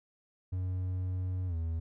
triangle tone with pitch glide, 92 to 81.96 Hz, F#2 to E2, -9 to -9 cents, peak -29 dBFS, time 0.52-1.8 s, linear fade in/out 10 ms, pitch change -200 cents, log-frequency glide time 1.47-1.55 s, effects none

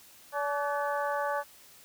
harmonic tone with a mistuned harmonic, 287.1 Hz, D4, 39 cents flat, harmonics 2 / 3 / 4 / 5 / 6, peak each -32 / -33 / -35 / -38 / -40 dBFS, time 0.32-1.44 s, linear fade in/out 50 ms, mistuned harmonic 5, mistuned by +76 cents, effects white hiss -55 dBFS RMS until 1.84 s

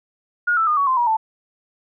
sine tone with pitch steps, 1434 / 1322.6 / 1219.9 / 1125.1 / 1037.7 / 957.1 / 882.7 Hz, F6 / E6 / D#6 / C#6 / C6 / A#5 / A5, +45 / +5 / -35 / +25 / -15 / +45 / +5 cents, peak -15 dBFS, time 0.47-1.17 s, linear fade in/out 10 ms, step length 100 ms, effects none

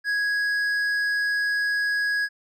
sine tone with hard clipping, 1661.2 Hz, G#6, in tune, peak -23 dBFS, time 0.04-2.29 s, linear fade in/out 50 ms, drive 6 dB, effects none

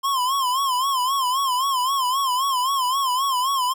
square tone with vibrato, 1050 Hz, C6, 6 cents sharp, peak -20 dBFS, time 0.03-3.74 s, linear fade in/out 20 ms, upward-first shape sine, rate 3.8 Hz, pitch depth 110 cents each way, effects none

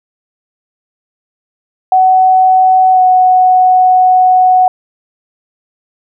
sine tone with pitch glide, 749 to 739.5 Hz, F#5 to F#5, +21 to -1 cents, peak -4 dBFS, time 1.92-4.68 s, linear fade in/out 2 ms, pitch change -22 cents, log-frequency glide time 2.92-3 s, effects none

